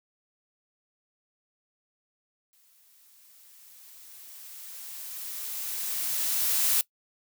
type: noise with exponential growth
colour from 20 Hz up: blue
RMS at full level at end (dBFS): -23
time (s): 2.53-6.81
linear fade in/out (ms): 0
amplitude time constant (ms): 930
effects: noise-tail reverb RT60 0.1 s tail -21 dB re dry